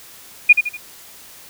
sine tone with echo, 2442 Hz, D#7, 33 cents flat, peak -3 dBFS, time 0.49-0.53 s, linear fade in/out 10 ms, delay 81 ms, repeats 3, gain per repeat -8 dB, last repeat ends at 0.773 s, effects white hiss -42 dBFS RMS until 1.49 s

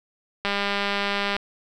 click train, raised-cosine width 0.3 ms, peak -9 dBFS, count 185, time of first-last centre 0.45-1.365 s, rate 201 Hz, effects none

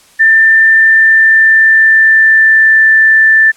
sine tone with pitch glide, 1786 to 1768.5 Hz, A6 to A6, +25 to +8 cents, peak -3 dBFS, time 0.19-3.52 s, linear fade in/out 20 ms, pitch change -17 cents, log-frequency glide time 0.76-2.85 s, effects white hiss -44 dBFS RMS until 3.56 s + low-pass 10000 Hz 12 dB/octave

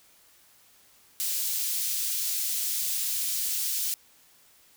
white high-pass noise, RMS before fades -29 dBFS, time 1.2-3.94 s, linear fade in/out 0 ms, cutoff 4000 Hz, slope 12 dB/octave, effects white hiss -59 dBFS RMS until 4.76 s

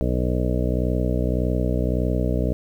harmonic tone, 61.74 Hz, B1, in tune, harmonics 1 / 2 / 3 / 4 / 5 / 7 / 8 / 9 / 10, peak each -23 / -26 / -28 / -29 / -30 / -31 / -32 / -33 / -33 dBFS, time 0.01-2.53 s, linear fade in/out 0 ms, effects 9-bit

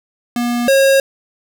square tone pair in turn, 240.2 / 543.1 Hz, B3 / C#5, -48 / -36 cents, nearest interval octave + major second, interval 1412 cents, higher second, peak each -16 / -9 dBFS, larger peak second, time 0.36-0.68 / 0.68-1 s, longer neither, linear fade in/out 2 ms, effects none

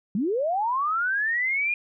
sine linear sweep, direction up, 178.3 to 2450 Hz, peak -22 dBFS, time 0.15-1.74 s, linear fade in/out 2 ms, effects none

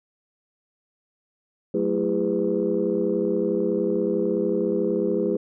sine tone cluster, 187.1 / 220.9 / 334.6 / 405.4 / 502 Hz, F#3 / A3 / E4 / G#4 / B4, +20 / +7 / +26 / -42 / +28 cents, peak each -29 / -28 / -26 / -24 / -27 dBFS, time 1.74-5.37 s, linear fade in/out 5 ms, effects tanh soft clip ceiling -11 dBFS

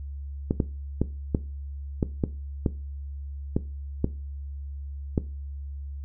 clicks, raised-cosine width 3 ms, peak -9 dBFS, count 10, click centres 0.509 / 0.602 / 1.016 / 1.348 / 2.028 / 2.238 / 2.662 / 3.565 / 4.044 / 5.178 s, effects noise-tail reverb RT60 0.3 s tail -17 dB re dry + added 70 Hz sine -33 dBFS peak until 6.04 s

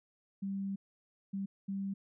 sine tone bursts at uneven times, 196 Hz, G3, in tune, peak -34 dBFS, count 3, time 0.42-0.76 / 1.33-1.46 / 1.68-1.94 s, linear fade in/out 10 ms, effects none

